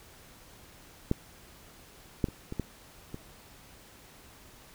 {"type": "clicks", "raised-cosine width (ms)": 3, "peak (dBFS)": [-12, -12, -28, -23, -17, -25], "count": 6, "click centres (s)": [1.114, 2.242, 2.286, 2.524, 2.597, 3.144], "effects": ["pink hiss -54 dBFS RMS until 4.74 s"]}